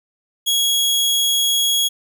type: tone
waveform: sawtooth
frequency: 3322 Hz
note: G#7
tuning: in tune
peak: -12 dBFS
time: 0.46-1.89 s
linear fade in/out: 20 ms
effects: none